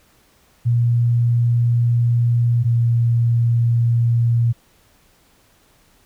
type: tone pair in turn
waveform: sine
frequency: 118.9 / 117.6 Hz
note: A#2 / A#2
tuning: +35 / +16 cents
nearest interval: unison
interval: 19 cents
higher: first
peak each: -13 dBFS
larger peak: neither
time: 0.65-2.64 / 2.64-4.53 s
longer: first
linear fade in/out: 20 ms
effects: pink hiss -56 dBFS RMS until 6.05 s